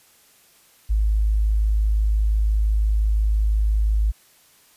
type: tone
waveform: sine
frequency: 52.9 Hz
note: G#1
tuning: 33 cents sharp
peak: -16 dBFS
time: 0.89-4.12 s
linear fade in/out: 20 ms
effects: white hiss -55 dBFS RMS until 4.76 s + resampled to 32000 Hz